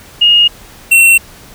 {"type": "tone pair in turn", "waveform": ["sine", "square"], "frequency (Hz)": [2857, 2716], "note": ["F7", "F7"], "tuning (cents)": [39, -49], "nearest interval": "minor second", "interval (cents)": 88, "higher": "first", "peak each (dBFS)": -4, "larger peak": "neither", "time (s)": [[0.21, 0.48], [0.91, 1.18]], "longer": "neither", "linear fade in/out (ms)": 10, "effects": ["pink hiss -37 dBFS RMS until 1.54 s"]}